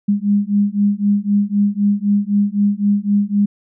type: beating tone pair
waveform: sine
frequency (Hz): 201.7 / 205.6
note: G3 / G#3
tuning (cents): +50 / -17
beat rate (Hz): 3.9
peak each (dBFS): -16 / -16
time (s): 0.08-3.46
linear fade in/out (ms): 10
effects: none